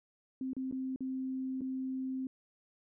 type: tone with dropouts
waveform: sine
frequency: 261.6 Hz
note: C4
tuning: in tune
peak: -34 dBFS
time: 0.41-2.27 s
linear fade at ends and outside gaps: 2 ms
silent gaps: 0.533-0.566 / 0.713-0.724 / 0.961-1.006 / 1.609-1.616 s
effects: none